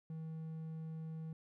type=tone; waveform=triangle; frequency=160 Hz; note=D#3; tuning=49 cents sharp; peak=-40 dBFS; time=0.1-1.33 s; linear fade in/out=2 ms; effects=none